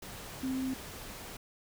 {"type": "tone in noise", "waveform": "sine", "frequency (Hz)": 261.7, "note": "C4", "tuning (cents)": 0, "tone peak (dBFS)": -31, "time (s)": [0.43, 0.74], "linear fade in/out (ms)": 5, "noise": "pink", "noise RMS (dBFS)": -45, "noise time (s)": [0.02, 1.37], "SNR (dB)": 11, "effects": []}